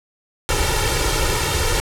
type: noise with comb filter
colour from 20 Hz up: pink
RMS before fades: -19 dBFS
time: 0.49-1.8 s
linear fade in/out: 0 ms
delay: 2.2 ms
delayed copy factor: +0.9
effects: low-pass 11000 Hz 12 dB/octave